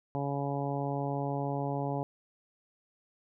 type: harmonic tone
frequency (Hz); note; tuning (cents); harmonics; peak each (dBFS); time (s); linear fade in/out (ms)
140.5; C#3; +24; 1 / 2 / 3 / 4 / 5 / 6 / 7; -34 / -37 / -39 / -39 / -39 / -39 / -45; 0.15-2.03; 0
effects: none